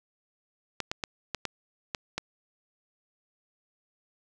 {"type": "clicks", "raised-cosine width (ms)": 0.2, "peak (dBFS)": -13, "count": 7, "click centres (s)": [0.803, 0.915, 1.038, 1.347, 1.453, 1.948, 2.18], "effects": []}